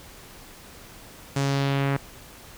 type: tone with low-pass filter sweep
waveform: sawtooth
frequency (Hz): 138.59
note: C#3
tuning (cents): 0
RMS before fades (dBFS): -24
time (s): 1.36-1.97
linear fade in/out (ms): 5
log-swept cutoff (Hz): 7900 to 1900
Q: 1.5
effects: pink hiss -46 dBFS RMS until 2.57 s